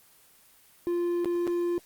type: tone with dropouts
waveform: triangle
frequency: 347.8 Hz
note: F4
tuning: 7 cents flat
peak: -23 dBFS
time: 0.87-1.78 s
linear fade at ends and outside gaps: 0 ms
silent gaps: 1.246-1.257 / 1.469-1.476 s
effects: white hiss -58 dBFS RMS until 1.85 s + Opus 24 kbps